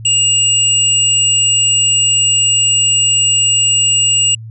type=tone pair together; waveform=sine; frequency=2813 / 7824 Hz; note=F7 / B8; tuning=+12 / -17 cents; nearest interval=octave + tritone; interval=1771 cents; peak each=-12 dBFS; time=0.05-4.35 s; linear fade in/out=5 ms; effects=added 112 Hz sine -27 dBFS peak until 4.5 s